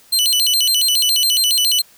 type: tone with vibrato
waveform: sawtooth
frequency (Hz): 3520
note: A7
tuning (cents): 0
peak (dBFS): -10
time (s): 0.12-1.82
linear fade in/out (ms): 10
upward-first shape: square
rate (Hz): 7.2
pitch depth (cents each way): 290
effects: white hiss -49 dBFS RMS until 1.97 s